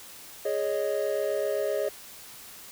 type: chord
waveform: triangle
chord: Ab suspended fourth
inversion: none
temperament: equal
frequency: 415.3 / 554.4 / 622.3 Hz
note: Ab4 / Db5 / Eb5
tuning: 0 / 0 / 0 cents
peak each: -28 dBFS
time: 0.45-1.89 s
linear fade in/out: 5 ms
effects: white hiss -46 dBFS RMS until 2.71 s